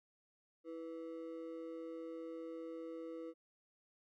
triangle ring-modulated tone, 410 Hz, G#4, 22 cents flat, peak -39 dBFS, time 0.64-3.34 s, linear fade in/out 50 ms, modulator 82.5 Hz, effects none

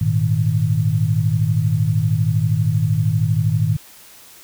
sine chord, Ab suspended second, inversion none, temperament equal, 103.83 / 116.54 / 155.56 Hz, Ab2 / Bb2 / Eb3, 0 / 0 / 0 cents, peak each -19 dBFS, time 0.01-3.77 s, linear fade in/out 5 ms, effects white hiss -44 dBFS RMS until 4.43 s

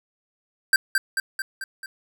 square tone with echo, 1571 Hz, G6, 3 cents sharp, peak -14 dBFS, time 0.73-0.76 s, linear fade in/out 2 ms, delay 220 ms, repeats 5, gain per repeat -4 dB, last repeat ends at 1.86 s, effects none

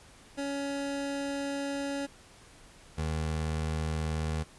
25% pulse tone pair in turn, 280 / 78.57 Hz, C#4 / D#2, +18 / +17 cents, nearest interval octave + minor seventh, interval 2201 cents, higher first, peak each -28 / -26 dBFS, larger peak second, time 0.37-2.07 / 2.97-4.44 s, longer first, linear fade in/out 20 ms, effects pink hiss -55 dBFS RMS until 4.58 s + resampled to 24000 Hz

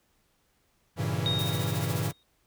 45% pulse chord, G diminished seventh, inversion none, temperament equal with one note detuned, 99.48 / 116.54 / 138.59 / 164.81 Hz, G2 / Bb2 / Db3 / Fb3, +26 / 0 / 0 / 0 cents, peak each -33 dBFS, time 0.96-2.13 s, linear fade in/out 50 ms
sine tone with exponential decay, 3729 Hz, A#7, in tune, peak -25 dBFS, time 1.26-2.23 s, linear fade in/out 0 ms, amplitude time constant 210 ms
white noise with tremolo, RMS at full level -38 dBFS, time 1.39-2.11 s, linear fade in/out 0 ms, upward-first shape sine, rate 14 Hz, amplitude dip 60%
effects pink hiss -70 dBFS RMS until 2.46 s

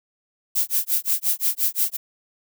violet noise with tremolo, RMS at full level -19 dBFS, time 0.55-1.97 s, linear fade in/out 10 ms, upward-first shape sine, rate 5.7 Hz, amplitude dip 100%, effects none

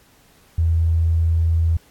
triangle tone with tanh clipping, 82.4 Hz, E2, in tune, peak -14 dBFS, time 0.58-1.77 s, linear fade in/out 5 ms, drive 3 dB, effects pink hiss -54 dBFS RMS until 1.9 s + AAC 64 kbps

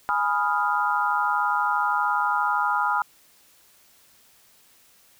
sine chord, F half-diminished seventh, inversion first, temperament equal, 830.6 / 987.8 / 1244.5 / 1396.9 Hz, Ab5 / Cb6 / Eb6 / F6, 0 / 0 / 0 / 0 cents, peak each -26 dBFS, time 0.09-3.02 s, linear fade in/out 0 ms, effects white hiss -57 dBFS RMS until 5.19 s

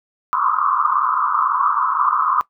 white band-pass noise, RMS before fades -18 dBFS, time 0.33-2.41 s, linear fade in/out 0 ms, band 1000 to 1300 Hz, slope 96 dB/octave, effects noise-tail reverb RT60 0.1 s tail -18 dB re dry

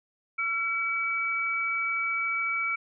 sine tone pair together, 1356.9 / 2285 Hz, E6 / D7, +50 / -48 cents, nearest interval major sixth, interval 902 cents, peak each -31 / -27 dBFS, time 0.38-2.76 s, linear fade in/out 10 ms, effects none

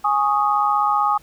sine chord, Ab suspended fourth, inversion none, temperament equal, 830.6 / 1108.7 / 1244.5 Hz, Ab5 / Db6 / Eb6, 0 / 0 / 0 cents, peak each -19 / -23 / -19 dBFS, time 0.04-1.18 s, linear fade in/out 10 ms, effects pink hiss -52 dBFS RMS until 1.22 s

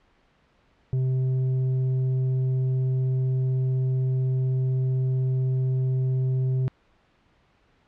sine tone with tanh clipping, 129.7 Hz, C3, 15 cents flat, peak -22 dBFS, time 0.93-6.68 s, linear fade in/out 0 ms, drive 5 dB, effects pink hiss -63 dBFS RMS until 7.87 s + low-pass 3000 Hz 12 dB/octave

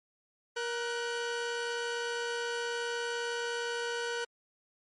sawtooth tone pair together, 472.2 / 1496 Hz, A#4 / F#6, +22 / +19 cents, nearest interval octave + minor sixth, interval 1997 cents, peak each -30 / -33 dBFS, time 0.56-4.25 s, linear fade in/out 10 ms, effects low-pass 7000 Hz 12 dB/octave + MP3 48 kbps

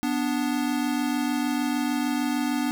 square tone pair together, 246.5 / 293.1 Hz, B3 / D4, -3 / -3 cents, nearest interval minor third, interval 300 cents, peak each -27 dBFS, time 0.03-2.71 s, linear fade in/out 0 ms, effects none

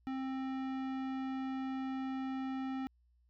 sine tone with tanh clipping, 264.3 Hz, C4, 18 cents sharp, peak -38 dBFS, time 0.07-2.87 s, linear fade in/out 0 ms, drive 18 dB, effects added 60 Hz sine -67 dBFS peak until 3.29 s

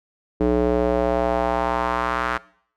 square tone with band-pass filter sweep, 61 Hz, B1, 21 cents flat, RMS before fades -21 dBFS, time 0.4-2.38 s, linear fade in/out 10 ms, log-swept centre 380 to 1400 Hz, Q 2.2, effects noise-tail reverb RT60 0.6 s tail -20 dB re dry

